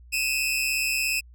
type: tone pair together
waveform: sawtooth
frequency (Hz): 2520 / 2657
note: D#7 / E7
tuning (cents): +21 / +13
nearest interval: minor second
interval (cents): 92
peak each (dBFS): -23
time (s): 0.12-1.21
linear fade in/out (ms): 20
effects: added 60 Hz sine -46 dBFS peak until 1.34 s